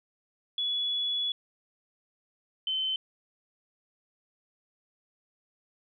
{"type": "tone pair in turn", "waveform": "sine", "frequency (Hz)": [3400, 3069], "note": ["G#7", "G7"], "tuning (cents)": [40, -37], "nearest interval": "major second", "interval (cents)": 177, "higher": "first", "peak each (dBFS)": -27, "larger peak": "neither", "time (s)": [[0.58, 1.32], [2.67, 2.96]], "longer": "first", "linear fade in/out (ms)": 2, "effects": []}